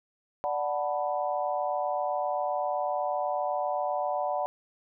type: chord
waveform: sine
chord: B minor seventh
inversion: first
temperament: equal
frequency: 587.3 / 740 / 880 / 987.8 Hz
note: D5 / F#5 / A5 / B5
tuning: 0 / 0 / 0 / 0 cents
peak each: -31 / -30 / -36 / -35 dBFS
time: 0.44-4.46 s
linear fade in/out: 0 ms
effects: none